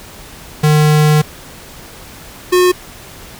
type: tone pair in turn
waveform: square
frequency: 151.8 / 361.7 Hz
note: D#3 / F#4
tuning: -42 / -39 cents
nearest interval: octave + minor third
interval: 1503 cents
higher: second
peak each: -8 dBFS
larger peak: neither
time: 0.63-1.22 / 2.52-2.72 s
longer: first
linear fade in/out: 10 ms
effects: pink hiss -35 dBFS RMS until 3.39 s